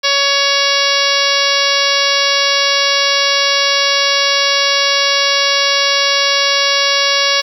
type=harmonic tone; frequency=560 Hz; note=C#5; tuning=18 cents sharp; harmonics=1 / 2 / 3 / 4 / 5 / 6 / 7 / 8 / 9 / 10; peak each=-20 / -20 / -20 / -20 / -20 / -20 / -20 / -20 / -20 / -20 dBFS; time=0.03-7.42 s; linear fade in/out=20 ms; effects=7-bit

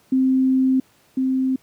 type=tone pair in turn; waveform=sine; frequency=261.6 / 261.6 Hz; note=C4 / C4; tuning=0 / 0 cents; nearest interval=unison; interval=0 cents; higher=neither; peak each=-14 / -17 dBFS; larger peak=first; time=0.12-0.8 / 1.17-1.56 s; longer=first; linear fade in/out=5 ms; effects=pink hiss -57 dBFS RMS until 1.62 s + high-pass 100 Hz 12 dB/octave

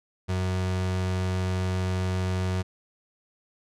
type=tone; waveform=35% pulse; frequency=92.5 Hz; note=F#2; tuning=in tune; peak=-23 dBFS; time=0.28-2.63 s; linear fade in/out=20 ms; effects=low-pass 8000 Hz 12 dB/octave

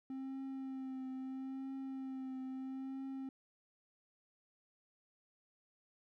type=tone with vibrato; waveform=triangle; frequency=264.5 Hz; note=C4; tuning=19 cents sharp; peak=-39 dBFS; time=0.1-3.29 s; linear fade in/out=2 ms; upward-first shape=triangle; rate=0.76 Hz; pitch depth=27 cents each way; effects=none

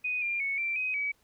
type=tone with pitch steps; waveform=sine; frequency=2491 / 2393 / 2212 / 2350 / 2518 / 2278 Hz; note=D#7 / D7 / C#7 / D7 / D#7 / C#7; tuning=+1 / +32 / -4 / +1 / +20 / +47 cents; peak=-28 dBFS; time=0.04-1.12 s; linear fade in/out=10 ms; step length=180 ms; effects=pink hiss -68 dBFS RMS until 1.23 s

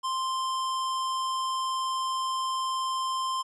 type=tone; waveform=square; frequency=1046.5 Hz; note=C6; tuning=in tune; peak=-28 dBFS; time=0.03-3.43 s; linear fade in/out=20 ms; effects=resampled to 24000 Hz

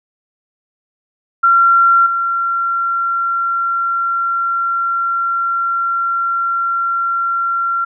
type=tone with level steps; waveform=sine; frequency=1370 Hz; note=F6; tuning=34 cents flat; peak=-7 / -14 dBFS; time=1.43-7.85 s; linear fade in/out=10 ms; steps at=2.06 s; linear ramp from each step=5 ms; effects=none

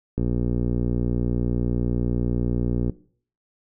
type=click train; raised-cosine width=3 ms; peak=-11 dBFS; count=164; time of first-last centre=0.18-2.897 s; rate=60 Hz; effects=noise-tail reverb RT60 0.5 s tail -20 dB re dry

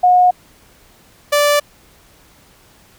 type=tone pair in turn; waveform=sine / sawtooth; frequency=724 / 584.4 Hz; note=F#5 / D5; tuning=-38 / -9 cents; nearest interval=major third; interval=371 cents; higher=first; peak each=-7 dBFS; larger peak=neither; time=0.03-0.31 / 1.32-1.6 s; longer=neither; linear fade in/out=10 ms; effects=pink hiss -49 dBFS RMS until 2.98 s

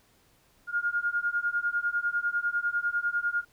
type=beating tone pair; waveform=sine; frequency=1414 / 1424 Hz; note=F6 / F6; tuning=+21 / +33 cents; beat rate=10 Hz; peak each=-29 dBFS; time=0.67-3.45 s; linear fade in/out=50 ms; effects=pink hiss -64 dBFS RMS until 3.52 s

